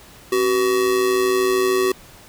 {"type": "tone with amplitude modulation", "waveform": "square", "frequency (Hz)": 377.2, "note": "F#4", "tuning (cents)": 33, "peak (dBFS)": -14, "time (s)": [0.32, 1.92], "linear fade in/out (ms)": 5, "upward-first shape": "sine", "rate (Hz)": 113, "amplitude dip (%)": 55, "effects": ["pink hiss -45 dBFS RMS until 2.28 s"]}